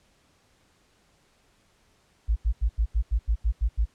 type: tone bursts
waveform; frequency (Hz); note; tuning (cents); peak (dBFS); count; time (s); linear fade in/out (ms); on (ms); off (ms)
sine; 54.8; A1; -6; -19; 10; 2.28-3.856; 20; 82; 84
effects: pink hiss -64 dBFS RMS until 3.94 s + low-pass 9000 Hz 12 dB/octave